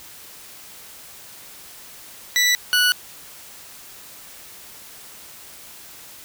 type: tone pair in turn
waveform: 20% pulse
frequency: 1968 / 1474.3 Hz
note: B6 / F#6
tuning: -7 / -7 cents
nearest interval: perfect fourth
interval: 500 cents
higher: first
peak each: -10 dBFS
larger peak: neither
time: 2.36-2.55 / 2.73-2.92 s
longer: neither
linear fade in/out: 0 ms
effects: white hiss -42 dBFS RMS until 6.24 s